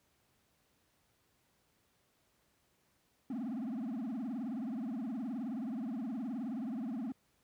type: tone with vibrato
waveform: triangle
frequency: 241.2 Hz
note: B3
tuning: 41 cents flat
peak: -34 dBFS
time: 3.3-7.12 s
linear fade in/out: 2 ms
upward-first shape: triangle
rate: 19 Hz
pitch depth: 300 cents each way
effects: pink hiss -74 dBFS RMS until 7.43 s + high-pass 60 Hz 12 dB/octave